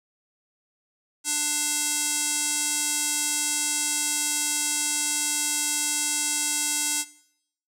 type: tone with band-pass filter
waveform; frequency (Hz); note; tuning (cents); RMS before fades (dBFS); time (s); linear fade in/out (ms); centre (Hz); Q
square; 296.6; D4; +17; -26; 1.24-7.05; 50; 8100; 2.5
effects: noise-tail reverb RT60 0.7 s tail -19 dB re dry